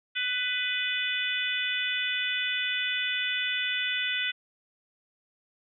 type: harmonic tone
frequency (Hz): 498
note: B4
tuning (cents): +14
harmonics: 3 / 4 / 5 / 6 / 7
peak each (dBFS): -33 / -33 / -33 / -33 / -33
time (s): 0.15-4.32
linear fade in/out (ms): 20
effects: none